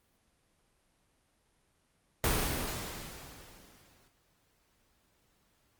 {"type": "noise with exponential decay", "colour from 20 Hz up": "pink", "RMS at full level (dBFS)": -27, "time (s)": [2.24, 4.08], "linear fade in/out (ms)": 1, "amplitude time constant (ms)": 400, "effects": ["pink hiss -72 dBFS RMS until 5.79 s", "Opus 32 kbps"]}